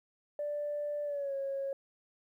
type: tone with pitch glide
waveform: sine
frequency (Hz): 587.3 to 548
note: D5 to C#5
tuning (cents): 0 to -20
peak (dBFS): -32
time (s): 0.39-1.73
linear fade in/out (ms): 2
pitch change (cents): -120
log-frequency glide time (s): 1.04-1.34
effects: tanh soft clip ceiling -28 dBFS + 12-bit